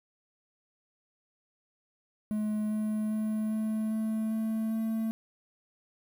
triangle tone with pitch steps, 212.9 / 214.5 / 216.1 / 217.8 / 219.4 / 221 / 222.7 Hz, G#3 / A3 / A3 / A3 / A3 / A3 / A3, +43 / -44 / -31 / -17 / -5 / +8 / +21 cents, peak -26 dBFS, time 2.31-5.11 s, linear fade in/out 0 ms, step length 400 ms, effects 9-bit

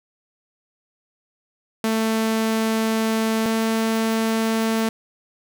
sawtooth tone pair in turn, 222.1 / 223.5 Hz, A3 / A3, +16 / +27 cents, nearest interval unison, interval 11 cents, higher second, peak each -15 dBFS, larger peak neither, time 1.84-3.46 / 3.46-4.89 s, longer first, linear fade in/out 2 ms, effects none

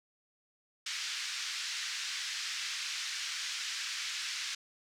white band-pass noise, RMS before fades -38 dBFS, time 0.86-4.55 s, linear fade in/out 5 ms, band 1500 to 6000 Hz, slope 24 dB/octave, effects none

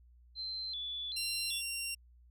sine tone with vibrato, 3764 Hz, A#7, 16 cents sharp, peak -37 dBFS, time 0.35-1.62 s, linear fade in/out 50 ms, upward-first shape square, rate 1.3 Hz, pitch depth 150 cents each way
15% pulse tone, 2759 Hz, F7, 22 cents flat, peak -29 dBFS, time 1.16-1.95 s, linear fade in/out 10 ms
effects added 60 Hz sine -58 dBFS peak until 2.3 s

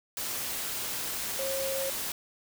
sine tone in noise, 539 Hz, C#5, 49 cents flat, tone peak -31 dBFS, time 1.39-1.9 s, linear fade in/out 2 ms, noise white, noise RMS -34 dBFS, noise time 0.17-2.12 s, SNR 0 dB, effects none

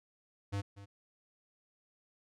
square tone with echo, 100 Hz, G2, 35 cents sharp, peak -34 dBFS, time 0.52-0.62 s, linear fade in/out 20 ms, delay 240 ms, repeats 1, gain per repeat -15 dB, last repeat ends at 0.86 s, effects low-pass 8000 Hz 12 dB/octave

